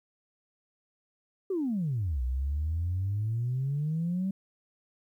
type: exponential two-way sweep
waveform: sine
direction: down then up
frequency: 400.8 to 60.8 to 195.8 Hz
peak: -26 dBFS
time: 1.5-4.31 s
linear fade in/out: 5 ms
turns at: 2.22 s
effects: tanh soft clip ceiling -23 dBFS + 11-bit